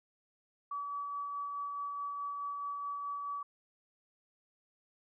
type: tone with tremolo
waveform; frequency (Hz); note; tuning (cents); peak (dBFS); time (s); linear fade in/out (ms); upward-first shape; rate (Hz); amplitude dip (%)
sine; 1144; D6; -46; -35; 0.71-3.43; 5; sine; 4.7; 25
effects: none